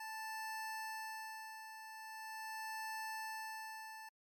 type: tone with tremolo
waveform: 25% pulse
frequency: 880 Hz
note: A5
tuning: in tune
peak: -38 dBFS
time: 0-4.09 s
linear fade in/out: 5 ms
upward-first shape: sine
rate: 0.42 Hz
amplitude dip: 60%
effects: MP3 96 kbps